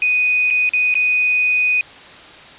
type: tone with dropouts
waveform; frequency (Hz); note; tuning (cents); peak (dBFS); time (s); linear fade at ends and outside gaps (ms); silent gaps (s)
sine; 2489; D#7; 0; -13; 0.02-1.81; 1; 0.503-0.508 / 0.692-0.735 / 0.941-0.953
effects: white hiss -39 dBFS RMS until 2.58 s + resampled to 8000 Hz